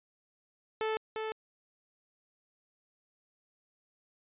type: tone with echo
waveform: sawtooth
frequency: 437.8 Hz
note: A4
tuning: 9 cents flat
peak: -26 dBFS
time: 0.81-0.97 s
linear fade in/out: 0 ms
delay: 350 ms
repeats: 1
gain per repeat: -4 dB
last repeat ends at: 1.32 s
effects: resampled to 8000 Hz